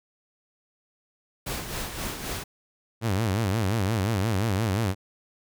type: noise with tremolo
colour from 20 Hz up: pink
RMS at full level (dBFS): -31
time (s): 1.46-2.44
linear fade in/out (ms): 10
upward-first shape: sine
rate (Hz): 3.8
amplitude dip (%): 50
type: tone with vibrato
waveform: sawtooth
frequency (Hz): 103.83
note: G#2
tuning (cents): 0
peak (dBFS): -19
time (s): 3.01-4.95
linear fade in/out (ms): 50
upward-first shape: sine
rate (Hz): 5.7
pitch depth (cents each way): 200
effects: none